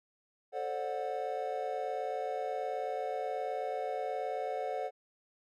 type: chord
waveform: triangle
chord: D dominant seventh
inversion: second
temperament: just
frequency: 440.5 / 528.6 / 587.3 / 734.2 Hz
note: A4 / C5 / D5 / F#5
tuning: +2 / +18 / 0 / -14 cents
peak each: -38 / -37 / -39 / -35 dBFS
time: 0.52-4.91 s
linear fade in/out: 50 ms
effects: none